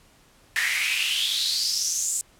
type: noise with high-pass filter sweep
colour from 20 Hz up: pink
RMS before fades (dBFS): -25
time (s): 0.56-2.21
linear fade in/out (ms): 0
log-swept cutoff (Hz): 1800 to 7900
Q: 6.3
effects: pink hiss -57 dBFS RMS until 2.39 s + low-pass 12000 Hz 12 dB/octave